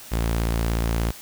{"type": "tone", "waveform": "sawtooth", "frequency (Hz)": 56.8, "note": "A#1", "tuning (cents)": -44, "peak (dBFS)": -17, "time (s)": [0.11, 1.12], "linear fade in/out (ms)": 20, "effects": ["white hiss -42 dBFS RMS until 1.21 s"]}